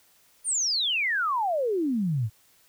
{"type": "exponential sweep", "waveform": "sine", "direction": "down", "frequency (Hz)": [9570, 100.5], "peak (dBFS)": -23, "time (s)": [0.44, 2.3], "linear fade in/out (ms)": 50, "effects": ["white hiss -61 dBFS RMS until 2.68 s"]}